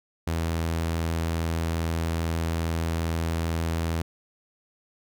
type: tone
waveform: sawtooth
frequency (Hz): 82.4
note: E2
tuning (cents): 0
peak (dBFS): -21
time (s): 0.27-4.02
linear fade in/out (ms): 5
effects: none